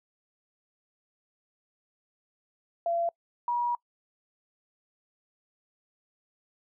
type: tone pair in turn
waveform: sine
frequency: 681 / 960.6 Hz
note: F5 / B5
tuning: -44 / -48 cents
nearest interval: tritone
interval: 596 cents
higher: second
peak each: -25 dBFS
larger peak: neither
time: 2.86-3.09 / 3.48-3.75 s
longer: second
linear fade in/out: 2 ms
effects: noise-tail reverb RT60 0.1 s tail -25 dB re dry